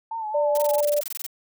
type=tone with vibrato; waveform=sine; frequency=880 Hz; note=A5; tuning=in tune; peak=-27 dBFS; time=0.11-0.81 s; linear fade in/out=5 ms; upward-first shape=sine; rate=4.4 Hz; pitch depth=65 cents each way
type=tone; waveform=sine; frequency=587.3 Hz; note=D5; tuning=in tune; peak=-19 dBFS; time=0.34-1.01 s; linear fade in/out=10 ms
type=noise bursts; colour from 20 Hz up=blue; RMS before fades=-31 dBFS; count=16; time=0.55-1.265 s; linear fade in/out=2 ms; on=25 ms; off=21 ms
effects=none